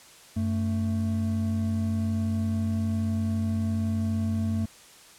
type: tone pair together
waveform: triangle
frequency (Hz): 94.37 / 222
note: F#2 / A3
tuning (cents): +35 / +16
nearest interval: octave + minor third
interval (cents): 1481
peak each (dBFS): -25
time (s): 0.36-4.66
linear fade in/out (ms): 10
effects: white hiss -51 dBFS RMS until 5.18 s + low-pass 10000 Hz 12 dB/octave